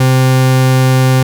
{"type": "tone", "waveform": "40% pulse", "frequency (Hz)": 130, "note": "C3", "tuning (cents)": -11, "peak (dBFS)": -6, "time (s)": [0, 1.23], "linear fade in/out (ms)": 5, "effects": []}